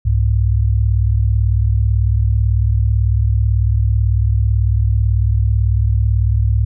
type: tone pair together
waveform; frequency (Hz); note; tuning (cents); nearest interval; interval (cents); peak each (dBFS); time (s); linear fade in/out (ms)
sine; 65.41 / 103.5; C2 / G#2; 0 / -5; minor sixth; 795; -14; 0.05-6.65; 10
effects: none